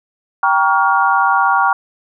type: chord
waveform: sine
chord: G half-diminished seventh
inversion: none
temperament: just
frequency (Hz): 784 / 940.8 / 1128.9 / 1411.2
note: G5 / Bb5 / Db6 / F6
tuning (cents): 0 / +16 / +31 / +18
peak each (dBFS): -16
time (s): 0.43-1.73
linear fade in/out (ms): 2
effects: none